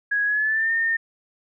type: tone with pitch glide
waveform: sine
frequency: 1661.2 to 1822 Hz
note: G#6 to A#6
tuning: 0 to -40 cents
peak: -19 dBFS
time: 0.11-0.97 s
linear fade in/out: 10 ms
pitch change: +160 cents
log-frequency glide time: 0.25-0.72 s
effects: none